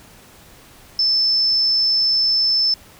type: tone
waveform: sine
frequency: 5274 Hz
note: E8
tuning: in tune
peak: -14 dBFS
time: 0.99-2.74 s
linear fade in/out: 2 ms
effects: pink hiss -46 dBFS RMS until 2.99 s